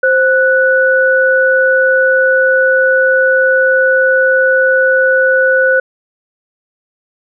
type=tone pair together; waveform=sine; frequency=523.3 / 1480.1 Hz; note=C5 / F#6; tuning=0 / 0 cents; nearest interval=octave + tritone; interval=1800 cents; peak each=-10 dBFS; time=0.03-5.8 s; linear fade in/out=5 ms; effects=none